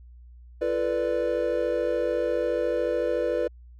triangle chord, B half-diminished seventh, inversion second, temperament equal with one note detuned, 342.6 / 440 / 493.9 / 587.3 Hz, F4 / A4 / B4 / D5, -33 / 0 / 0 / 0 cents, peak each -29 / -30 / -24 / -27 dBFS, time 0.61-3.48 s, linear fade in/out 10 ms, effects added 60 Hz sine -45 dBFS peak until 3.79 s

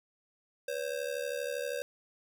square ring-modulated tone, 529 Hz, C5, 19 cents sharp, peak -31 dBFS, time 0.68-1.82 s, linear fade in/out 0 ms, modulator 36.3 Hz, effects none

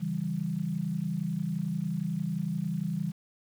sine chord, C# diminished, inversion none, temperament equal, 138.59 / 164.81 / 196 Hz, C#3 / E3 / G3, 0 / 0 / 0 cents, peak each -37 / -31 / -33 dBFS, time 0-3.12 s, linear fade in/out 20 ms, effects 9-bit

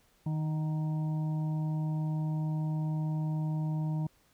harmonic tone with a mistuned harmonic, 155.56 Hz, D#3, in tune, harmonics 1 / 2 / 4 / 5 / 6, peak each -29 / -42 / -50 / -52 / -49 dBFS, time 0.26-4.07 s, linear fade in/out 5 ms, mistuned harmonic 5, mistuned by -40 cents, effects pink hiss -67 dBFS RMS until 4.33 s

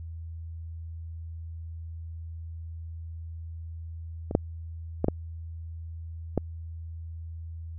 clicks, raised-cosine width 2 ms, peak -19 / -6 / -10 / -9 / -10 dBFS, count 5, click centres 4.311 / 4.351 / 5.044 / 5.084 / 6.377 s, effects added 82 Hz sine -36 dBFS peak until 7.78 s

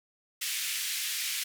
pink band-pass noise, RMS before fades -33 dBFS, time 0.41-1.44 s, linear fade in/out 10 ms, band 2100 to 16000 Hz, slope 24 dB/octave, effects none

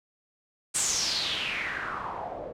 white noise with low-pass filter sweep, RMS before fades -31 dBFS, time 0.74-2.53 s, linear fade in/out 20 ms, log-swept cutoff 8500 to 510 Hz, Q 4.6, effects none

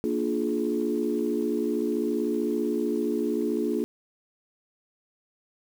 sine chord, Bb dominant seventh, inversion none, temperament equal with one note detuned, 233.1 / 293.7 / 349.2 / 422.8 Hz, Bb3 / D4 / F4 / Ab4, 0 / 0 / 0 / +31 cents, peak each -29 dBFS, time 0.04-3.84 s, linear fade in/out 0 ms, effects tanh soft clip ceiling -14 dBFS + 8-bit

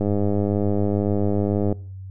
click train, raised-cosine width 2 ms, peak -10 dBFS, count 176, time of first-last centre 0.01-1.726 s, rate 102 Hz, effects noise-tail reverb RT60 0.5 s tail -23 dB re dry + added 95 Hz sine -33 dBFS peak until 2.1 s

